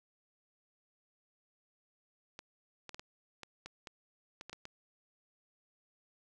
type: clicks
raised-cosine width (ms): 0.2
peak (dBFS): -28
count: 11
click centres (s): 2.391 / 2.893 / 2.945 / 2.995 / 3.433 / 3.66 / 3.872 / 4.411 / 4.496 / 4.53 / 4.654
effects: none